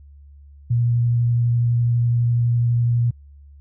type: tone with vibrato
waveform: sine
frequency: 119.2 Hz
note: A#2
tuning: 39 cents sharp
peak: -15 dBFS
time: 0.7-3.11 s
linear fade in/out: 10 ms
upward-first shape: sine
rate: 12 Hz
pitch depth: 10 cents each way
effects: added 71 Hz sine -42 dBFS peak until 3.6 s